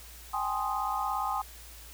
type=chord; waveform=sine; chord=Ab major seventh; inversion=third; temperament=equal with one note detuned; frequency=784 / 841.2 / 1046.5 / 1244.5 Hz; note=G5 / Ab5 / C6 / Eb6; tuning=0 / +22 / 0 / 0 cents; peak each=-34 dBFS; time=0.33-1.42 s; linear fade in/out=10 ms; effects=added 58 Hz sine -49 dBFS peak until 1.93 s + white hiss -50 dBFS RMS until 1.93 s